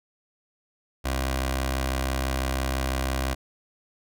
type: tone with notch filter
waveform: 15% pulse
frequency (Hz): 66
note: C2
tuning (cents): +16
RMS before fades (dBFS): -27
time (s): 1.04-3.35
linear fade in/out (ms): 20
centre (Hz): 170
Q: 0.59
effects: none